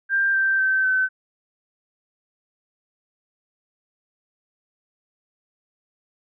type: tone with pitch steps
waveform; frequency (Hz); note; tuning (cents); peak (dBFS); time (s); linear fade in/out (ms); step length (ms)
sine; 1587 / 1566.1 / 1545.4 / 1525; G6 / G6 / G6 / G6; +21 / -2 / -25 / -48; -17; 0.09-1.09; 50; 250
effects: none